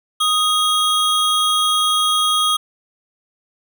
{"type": "tone pair together", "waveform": "square", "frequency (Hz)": [1245, 3287], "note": ["D#6", "G#7"], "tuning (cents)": [1, -19], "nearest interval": "octave + perfect fourth", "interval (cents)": 1680, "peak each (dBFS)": -18, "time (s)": [0.2, 2.57], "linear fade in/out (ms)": 10, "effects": []}